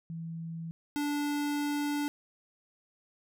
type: tone pair in turn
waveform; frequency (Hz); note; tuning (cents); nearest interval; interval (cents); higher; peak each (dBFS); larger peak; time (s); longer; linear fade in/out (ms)
sine / square; 164.7 / 291.3; E3 / D4; -1 / -14; minor seventh; 987; second; -36 / -30; second; 0.1-0.71 / 0.96-2.08; second; 0
effects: none